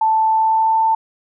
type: tone with pitch glide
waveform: sine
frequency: 881 to 890.7 Hz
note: A5 to A5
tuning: +2 to +21 cents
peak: -12 dBFS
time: 0.01-0.95 s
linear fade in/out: 5 ms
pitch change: +19 cents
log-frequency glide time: 0.26-0.82 s
effects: none